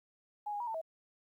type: tone with pitch steps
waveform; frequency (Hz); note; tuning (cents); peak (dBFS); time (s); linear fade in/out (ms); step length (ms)
sine; 833 / 822 / 959 / 893 / 645; G#5 / G#5 / A#5 / A5 / E5; +5 / -18 / +49 / +25 / -38; -35; 0.46-0.815; 10; 71
effects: 12-bit